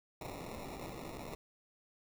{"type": "noise with sample-and-hold", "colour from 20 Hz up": "white", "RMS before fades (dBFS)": -45, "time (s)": [0.21, 1.35], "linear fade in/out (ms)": 2, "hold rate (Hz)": 1575, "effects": []}